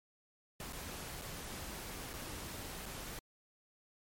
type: noise with dropouts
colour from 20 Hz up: pink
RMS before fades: -45 dBFS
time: 0.6-3.19 s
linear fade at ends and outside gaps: 1 ms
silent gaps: 0.725-0.731 / 1.214-1.219 / 2.133-2.137 / 2.857-2.861 s
effects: MP3 64 kbps